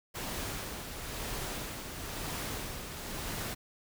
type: noise with tremolo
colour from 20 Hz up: pink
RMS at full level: -37 dBFS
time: 0.14-3.55 s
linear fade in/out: 20 ms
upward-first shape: sine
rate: 1 Hz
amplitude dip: 45%
effects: none